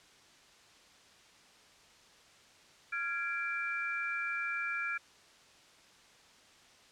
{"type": "tone cluster", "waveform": "sine", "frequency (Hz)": [1388, 1661, 2350], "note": ["F6", "G#6", "D7"], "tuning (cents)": [-11, 0, 1], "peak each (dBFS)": [-37, -38, -37], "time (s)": [2.92, 4.98], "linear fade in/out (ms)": 10, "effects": ["white hiss -60 dBFS RMS until 6.91 s", "low-pass 6000 Hz 12 dB/octave"]}